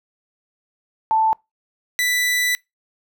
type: tone pair in turn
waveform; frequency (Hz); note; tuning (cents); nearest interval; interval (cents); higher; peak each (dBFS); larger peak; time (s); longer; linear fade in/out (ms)
sine / sawtooth; 882 / 1980; A5 / B6; +4 / +4; octave + major second; 1400; second; -14; neither; 1.11-1.33 / 1.99-2.55; second; 0
effects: noise-tail reverb RT60 0.2 s tail -25 dB re dry